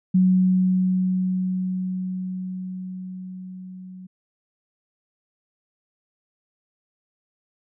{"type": "tone with level ramp", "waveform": "sine", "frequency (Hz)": 185, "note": "F#3", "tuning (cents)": 0, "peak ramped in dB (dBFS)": [-13, -37], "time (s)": [0.14, 4.07], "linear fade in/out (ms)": 10, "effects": []}